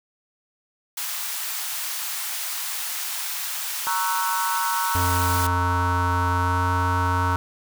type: high-pass noise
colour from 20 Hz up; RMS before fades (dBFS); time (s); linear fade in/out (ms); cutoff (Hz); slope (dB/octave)
white; -29; 0.97-5.47; 5; 780; 24
type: chord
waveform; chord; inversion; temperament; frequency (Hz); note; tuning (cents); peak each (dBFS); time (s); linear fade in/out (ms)
sine; F# dominant seventh; first; equal with one note detuned; 932.3 / 1108.7 / 1318.5 / 1498; A#5 / C#6 / E6 / F#6; 0 / 0 / 0 / +21; -25 / -29 / -29 / -31; 3.87-7.36; 0
type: tone with pitch glide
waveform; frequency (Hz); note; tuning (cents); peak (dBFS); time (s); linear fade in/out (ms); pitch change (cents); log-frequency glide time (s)
square; 89.4 to 90.39; F2 to F#2; +41 to -40; -23; 4.95-7.36; 0; +19; 6.3-6.68
effects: none